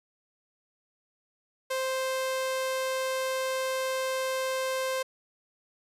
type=tone; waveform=sawtooth; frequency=523.3 Hz; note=C5; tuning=in tune; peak=-24 dBFS; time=1.7-5.03 s; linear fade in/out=10 ms; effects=resampled to 32000 Hz